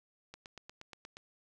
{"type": "click train", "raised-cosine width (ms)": 0.2, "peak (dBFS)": -30, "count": 8, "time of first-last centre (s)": [0.34, 1.169], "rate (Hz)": 8.44, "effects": []}